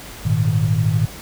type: chord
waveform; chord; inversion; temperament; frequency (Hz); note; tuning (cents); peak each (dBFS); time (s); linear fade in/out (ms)
sine; Ab suspended second; none; equal; 103.83 / 116.54 / 155.56; Ab2 / Bb2 / Eb3; 0 / 0 / 0; -19; 0.25-1.06; 10
effects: added 50 Hz sine -42 dBFS peak until 1.21 s + pink hiss -36 dBFS RMS until 1.21 s